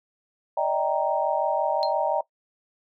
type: chord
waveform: sine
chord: Eb major seventh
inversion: third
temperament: equal with one note detuned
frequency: 587.3 / 633.1 / 784 / 932.3 Hz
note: D5 / Eb5 / G5 / Bb5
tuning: 0 / +30 / 0 / 0 cents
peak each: -27 dBFS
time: 0.57-2.21 s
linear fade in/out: 5 ms
type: tone with exponential decay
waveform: sine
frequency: 4186 Hz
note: C8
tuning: in tune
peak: -24 dBFS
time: 1.83-1.93 s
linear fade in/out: 0 ms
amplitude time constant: 21 ms
effects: noise-tail reverb RT60 0.1 s tail -19 dB re dry